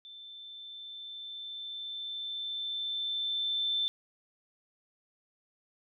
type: tone with level ramp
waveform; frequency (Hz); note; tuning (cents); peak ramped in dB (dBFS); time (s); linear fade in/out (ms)
sine; 3543; A7; +11; -46 to -27; 0.05-3.88; 0
effects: none